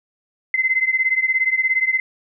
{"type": "beating tone pair", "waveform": "sine", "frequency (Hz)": [2054, 2071], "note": ["C7", "C7"], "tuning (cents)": [-33, -18], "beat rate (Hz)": 17, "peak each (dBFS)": [-18, -20], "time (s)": [0.54, 2], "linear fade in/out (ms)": 2, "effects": []}